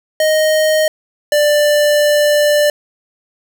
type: tone pair in turn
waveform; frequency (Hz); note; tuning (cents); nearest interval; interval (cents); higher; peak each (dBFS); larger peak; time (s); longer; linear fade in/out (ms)
square; 622 / 591; D#5 / D5; -1 / +11; minor second; 88; first; -11 / -10; second; 0.2-0.88 / 1.32-2.7; second; 2
effects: none